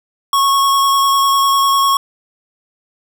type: tone with vibrato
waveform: square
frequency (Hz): 1100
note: C#6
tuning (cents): -14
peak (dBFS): -11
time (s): 0.33-1.97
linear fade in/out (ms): 2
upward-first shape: square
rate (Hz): 10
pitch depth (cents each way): 11
effects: none